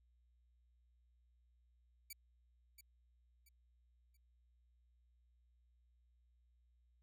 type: tone with echo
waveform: 5% pulse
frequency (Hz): 2300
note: D7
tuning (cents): -37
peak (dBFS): -38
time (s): 2.1-2.13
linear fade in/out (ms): 5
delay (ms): 680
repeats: 3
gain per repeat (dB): -9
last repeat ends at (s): 4.17
effects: added 60 Hz sine -70 dBFS peak until 7.02 s